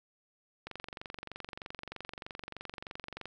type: click train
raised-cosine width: 0.3 ms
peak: -25 dBFS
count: 61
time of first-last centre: 0.67-3.256 s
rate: 23.2 Hz
effects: none